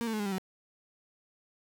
35% pulse tone with pitch steps, 233.5 / 223.6 / 214.1 / 205 / 196.35 / 188.02 Hz, A#3 / A3 / A3 / G#3 / G3 / F#3, +3 / +28 / -47 / -22 / +3 / +28 cents, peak -29 dBFS, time 0.01-0.382 s, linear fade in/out 0 ms, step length 62 ms, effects none

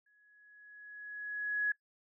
sine tone with exponential growth, 1680 Hz, G#6, 19 cents sharp, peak -27 dBFS, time 0.06-1.72 s, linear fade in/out 5 ms, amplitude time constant 360 ms, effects noise-tail reverb RT60 0.1 s tail -22 dB re dry

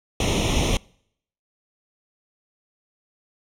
pink noise with comb filter, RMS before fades -21 dBFS, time 0.2-0.77 s, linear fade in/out 2 ms, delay 0.32 ms, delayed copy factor +0.9, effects noise-tail reverb RT60 0.7 s tail -26 dB re dry + low-pass 7000 Hz 12 dB/octave

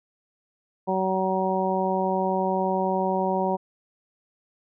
harmonic tone, 188.7 Hz, F#3, 34 cents sharp, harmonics 1 / 2 / 3 / 4 / 5, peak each -28 / -28 / -28 / -28 / -28 dBFS, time 0.87-3.57 s, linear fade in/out 20 ms, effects none

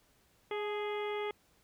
harmonic tone with a mistuned harmonic, 415.3 Hz, G#4, in tune, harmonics 1 / 2 / 3 / 4 / 5 / 6 / 7 / 8, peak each -35 / -42 / -45 / -53 / -44 / -52 / -54 / -50 dBFS, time 0.51-1.31 s, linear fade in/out 2 ms, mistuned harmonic 2, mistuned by +36 cents, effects pink hiss -69 dBFS RMS until 1.63 s

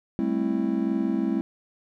triangle chord, A minor seventh, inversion third, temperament just, 198 / 220 / 264 / 330 Hz, G3 / A3 / C4 / E4, +18 / 0 / +16 / +2 cents, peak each -27 / -26 / -26 / -26 dBFS, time 0.19-1.41 s, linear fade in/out 0 ms, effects none

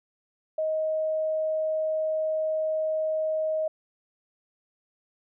sine tone, 628 Hz, D#5, 16 cents sharp, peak -24 dBFS, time 0.58-3.68 s, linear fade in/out 5 ms, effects none

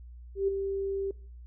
sine tone with ADSR envelope, 392 Hz, G4, in tune, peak -22 dBFS, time 0.35-1.11 s, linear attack 130 ms, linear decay 8 ms, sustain -7 dB, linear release 3 ms, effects noise-tail reverb RT60 0.5 s tail -23 dB re dry + added 60 Hz sine -44 dBFS peak until 1.46 s

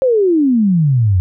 sine exponential sweep, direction down, 543 to 87.31 Hz, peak -9 dBFS, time 0.02-1.2 s, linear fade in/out 0 ms, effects none

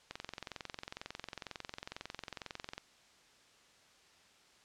click train, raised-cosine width 0.2 ms, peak -24 dBFS, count 60, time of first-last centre 0.11-2.78 s, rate 22.1 Hz, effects white hiss -64 dBFS RMS until 4.64 s + low-pass 6000 Hz 12 dB/octave

